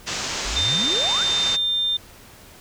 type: low-pass noise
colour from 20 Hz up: white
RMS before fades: -28 dBFS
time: 0.06-1.57 s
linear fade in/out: 20 ms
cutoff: 7100 Hz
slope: 48 dB/octave
type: exponential sweep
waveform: sine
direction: up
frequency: 38.68 to 1661.2 Hz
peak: -27 dBFS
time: 0.45-1.24 s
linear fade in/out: 10 ms
type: tone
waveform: sine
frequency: 3600 Hz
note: A7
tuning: 39 cents sharp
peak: -19 dBFS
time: 0.56-1.97 s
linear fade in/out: 5 ms
effects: pink hiss -46 dBFS RMS until 2.6 s